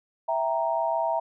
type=chord; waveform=sine; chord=E diminished; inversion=none; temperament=equal; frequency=659.3 / 784 / 932.3 Hz; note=E5 / G5 / Bb5; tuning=0 / 0 / 0 cents; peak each=-26 / -31 / -27 dBFS; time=0.28-1.2 s; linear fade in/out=10 ms; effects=none